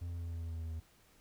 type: tone with pitch steps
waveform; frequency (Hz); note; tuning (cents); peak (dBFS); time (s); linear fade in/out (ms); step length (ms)
triangle; 86.3 / 85.46 / 84.62 / 83.79 / 82.98 / 82.17 / 81.36 / 80.57; F2 / F2 / E2 / E2 / E2 / E2 / E2 / E2; -20 / -37 / +46 / +29 / +12 / -5 / -22 / -39; -36; 0.01-0.802; 10; 99
effects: pink hiss -66 dBFS RMS until 1.2 s